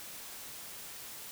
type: silence
effects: white hiss -46 dBFS RMS until 1.31 s